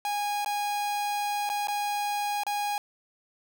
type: tone with dropouts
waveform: 45% pulse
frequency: 823 Hz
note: G#5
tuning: 16 cents flat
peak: -27 dBFS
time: 0.05-2.78 s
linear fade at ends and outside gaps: 1 ms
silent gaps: 0.447-0.46 / 1.492-1.499 / 1.672-1.683 / 2.435-2.466 s
effects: none